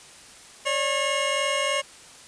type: tone cluster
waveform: square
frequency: 550 / 593 / 1086 / 2168 / 2840 Hz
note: C#5 / D5 / C#6 / C#7 / F7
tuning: -14 / +17 / -36 / -39 / +28 cents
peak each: -30 dBFS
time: 0.65-1.82 s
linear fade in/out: 20 ms
effects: white hiss -47 dBFS RMS until 2.27 s + resampled to 22050 Hz